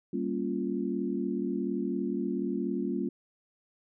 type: chord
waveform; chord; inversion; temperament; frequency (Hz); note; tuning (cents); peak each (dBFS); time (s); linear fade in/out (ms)
sine; G half-diminished seventh; none; equal; 196 / 233.1 / 277.2 / 349.2; G3 / Bb3 / Db4 / F4; 0 / 0 / 0 / 0; -34; 0.13-3.09; 5
effects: none